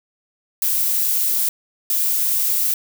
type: noise bursts at uneven times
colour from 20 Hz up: violet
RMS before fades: -19 dBFS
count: 2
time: 0.62-1.49 / 1.9-2.74 s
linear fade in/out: 2 ms
effects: none